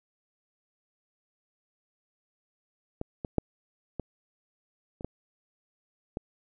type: clicks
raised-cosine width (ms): 2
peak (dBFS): -19 / -20 / -10 / -19 / -28 / -19 / -19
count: 7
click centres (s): 3.014 / 3.248 / 3.383 / 3.997 / 5.009 / 5.046 / 6.171
effects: none